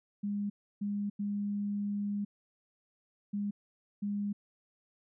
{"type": "tone bursts at uneven times", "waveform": "sine", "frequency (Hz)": 203.9, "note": "G#3", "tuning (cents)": -32, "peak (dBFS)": -31, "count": 5, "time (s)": [[0.23, 0.5], [0.81, 1.1], [1.19, 2.25], [3.33, 3.51], [4.02, 4.33]], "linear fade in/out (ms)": 10, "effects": []}